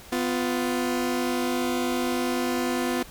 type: tone pair together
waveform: sawtooth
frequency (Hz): 250.6 / 350.9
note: B3 / F4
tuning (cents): +25 / +8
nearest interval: tritone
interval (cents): 583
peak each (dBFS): -22 / -24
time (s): 0.12-3.03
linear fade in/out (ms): 5
effects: pink hiss -46 dBFS RMS until 3.1 s